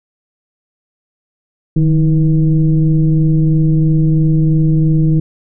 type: tone with frequency modulation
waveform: sine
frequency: 154.5 Hz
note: D#3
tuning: 12 cents flat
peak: -8 dBFS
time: 1.76-5.2 s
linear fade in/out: 5 ms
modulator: 166 Hz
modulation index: 0.73
effects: none